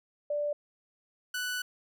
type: tone pair in turn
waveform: sine / sawtooth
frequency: 587.3 / 1486.3 Hz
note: D5 / F#6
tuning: 0 / +7 cents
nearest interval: octave + major third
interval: 1607 cents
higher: second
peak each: -28 dBFS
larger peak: neither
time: 0.3-0.53 / 1.34-1.62 s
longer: second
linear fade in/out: 5 ms
effects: none